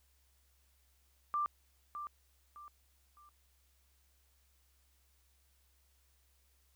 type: tone with echo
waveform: sine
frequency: 1183 Hz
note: D6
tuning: 12 cents sharp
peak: -31 dBFS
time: 1.34-1.46 s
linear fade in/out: 0 ms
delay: 610 ms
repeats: 3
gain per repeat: -9 dB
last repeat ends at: 3.29 s
effects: added 66 Hz sine -70 dBFS peak until 6.75 s + white hiss -74 dBFS RMS until 6.75 s